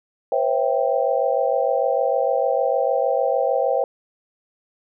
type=chord; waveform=sine; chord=C# half-diminished seventh; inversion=third; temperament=equal with one note detuned; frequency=493.9 / 540.5 / 659.3 / 784 Hz; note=B4 / C#5 / E5 / G5; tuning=0 / -44 / 0 / 0 cents; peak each=-23 / -21 / -24 / -24 dBFS; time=0.32-3.84 s; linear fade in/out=2 ms; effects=none